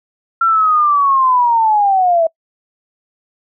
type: linear sweep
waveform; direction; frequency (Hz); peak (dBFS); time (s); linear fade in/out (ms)
sine; down; 1366 to 644; -9; 0.41-2.27; 5
effects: noise-tail reverb RT60 0.1 s tail -26 dB re dry